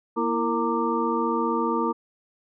sine tone cluster, 236.9 / 331.7 / 460.5 / 921 / 1179 Hz, A#3 / E4 / A#4 / A#5 / D6, +28 / +11 / -21 / -21 / +6 cents, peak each -28 dBFS, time 0.16-1.93 s, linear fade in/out 20 ms, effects none

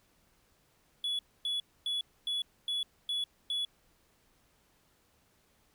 triangle tone bursts, 3400 Hz, G#7, 40 cents sharp, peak -29 dBFS, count 7, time 1.04-3.65 s, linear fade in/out 2 ms, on 150 ms, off 260 ms, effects pink hiss -69 dBFS RMS until 5.74 s

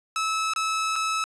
sawtooth tone with dropouts, 1300 Hz, E6, 24 cents flat, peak -20 dBFS, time 0.16-1.24 s, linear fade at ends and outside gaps 1 ms, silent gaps 0.536-0.561 / 0.957-0.961 s, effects resampled to 22050 Hz + 10-bit

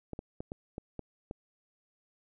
clicks, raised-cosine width 2 ms, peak -25 dBFS, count 7, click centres 0.133 / 0.191 / 0.405 / 0.519 / 0.781 / 0.993 / 1.311 s, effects none

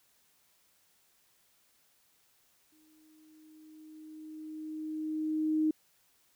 sine tone with exponential growth, 311.1 Hz, D#4, in tune, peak -24 dBFS, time 2.72-5.71 s, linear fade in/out 5 ms, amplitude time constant 650 ms, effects white hiss -69 dBFS RMS until 6.35 s

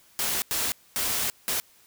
white noise bursts at uneven times, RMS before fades -27 dBFS, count 4, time 0.19-0.42 / 0.51-0.72 / 0.96-1.3 / 1.48-1.6 s, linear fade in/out 0 ms, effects white hiss -58 dBFS RMS until 1.86 s

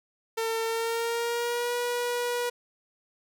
sawtooth tone with pitch glide, 451.8 to 484.2 Hz, A4 to B4, +46 to -34 cents, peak -23 dBFS, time 0.37-2.5 s, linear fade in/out 10 ms, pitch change +120 cents, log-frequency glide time 0.64-1.74 s, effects none

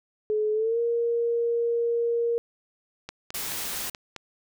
sine tone with pitch glide, 427.3 to 468.7 Hz, G#4 to A#4, +49 to +9 cents, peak -22 dBFS, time 0.3-2.38 s, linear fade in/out 0 ms, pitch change +160 cents, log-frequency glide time 0.53-0.79 s
click train, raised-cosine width 0.2 ms, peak -19 dBFS, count 6, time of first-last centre 3.09-4.163 s, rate 4.66 Hz
white noise, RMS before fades -32 dBFS, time 3.34-3.9 s, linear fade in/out 5 ms
effects none

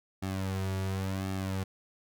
sawtooth tone with flanger, 95.6 Hz, G2, 43 cents flat, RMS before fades -33 dBFS, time 0.22-1.64 s, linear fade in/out 10 ms, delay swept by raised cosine 2 to 3.9 ms, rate 0.92 Hz, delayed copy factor -0.75, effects none

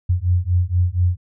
sine beating tone pair, 87.31 / 91.51 Hz, F2 / F#2, 0 / -19 cents, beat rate 4.2 Hz, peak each -18 dBFS, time 0.09-1.17 s, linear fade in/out 10 ms, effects none

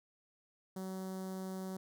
sawtooth tone with notch filter, 188.6 Hz, F#3, 33 cents sharp, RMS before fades -42 dBFS, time 0.76-1.77 s, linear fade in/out 5 ms, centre 2500 Hz, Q 0.52, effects none

